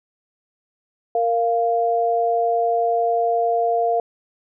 sine tone pair together, 463.9 / 695 Hz, A#4 / F5, -8 / -9 cents, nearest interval perfect fifth, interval 699 cents, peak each -21 / -18 dBFS, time 1.15-4 s, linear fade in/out 2 ms, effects none

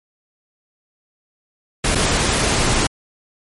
pink noise with dropouts, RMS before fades -17 dBFS, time 1.84-2.87 s, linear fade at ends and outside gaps 5 ms, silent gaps 1.95-1.954 s, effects MP3 48 kbps

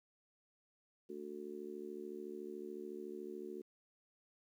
harmonic tone, 73.8 Hz, D2, 9 cents sharp, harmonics 3 / 4 / 5 / 6, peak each -52 / -52 / -46 / -52 dBFS, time 1.09-3.62 s, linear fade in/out 10 ms, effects 12-bit

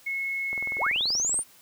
sine tone, 2182 Hz, C#7, 28 cents flat, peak -27 dBFS, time 0.06-0.93 s, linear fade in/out 10 ms
click train, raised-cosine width 1 ms, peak -27 dBFS, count 19, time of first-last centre 0.53-1.391 s, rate 20.9 Hz
sine linear sweep, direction up, 250 to 9397 Hz, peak -23 dBFS, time 0.78-1.44 s, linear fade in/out 50 ms
effects white hiss -55 dBFS RMS until 1.61 s

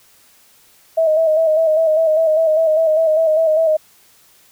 sine tone with vibrato, 636 Hz, D#5, 38 cents sharp, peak -11 dBFS, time 0.97-3.77 s, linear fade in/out 10 ms, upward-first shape square, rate 5 Hz, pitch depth 40 cents each way, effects white hiss -51 dBFS RMS until 4.51 s

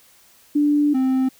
sine / triangle tone pair in turn, 293.4 / 261.4 Hz, D4 / C4, -2 / -1 cents, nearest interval major second, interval 199 cents, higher first, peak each -14 dBFS, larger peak neither, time 0.55-0.94 / 0.94-1.29 s, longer first, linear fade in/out 10 ms, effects white hiss -53 dBFS RMS until 1.39 s

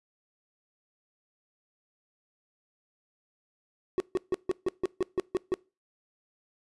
triangle tone bursts, 370 Hz, F#4, in tune, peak -21 dBFS, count 10, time 3.98-5.54 s, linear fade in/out 0 ms, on 21 ms, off 150 ms, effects noise-tail reverb RT60 0.3 s tail -23 dB re dry + resampled to 24000 Hz

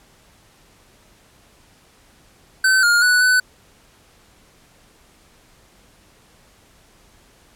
square tone with pitch steps, 1530 / 1418 / 1480 / 1500 Hz, G6 / F6 / F#6 / F#6, -42 / +26 / 0 / +23 cents, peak -13 dBFS, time 2.64-3.4 s, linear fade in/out 5 ms, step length 190 ms, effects pink hiss -53 dBFS RMS until 7.55 s + low-pass 12000 Hz 12 dB/octave

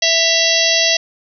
harmonic tone with a mistuned harmonic, 659.3 Hz, E5, in tune, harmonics 1 / 3 / 4 / 5 / 6 / 7 / 8 / 9, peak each -20 / -20 / -20 / -20 / -20 / -20 / -20 / -20 dBFS, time 0.02-0.97 s, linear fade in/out 5 ms, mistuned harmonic 4, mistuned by +67 cents, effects none

